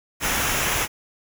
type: noise with comb filter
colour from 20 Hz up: pink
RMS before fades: -23 dBFS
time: 0.2-0.88 s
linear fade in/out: 50 ms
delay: 0.23 ms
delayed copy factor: -0.55
effects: none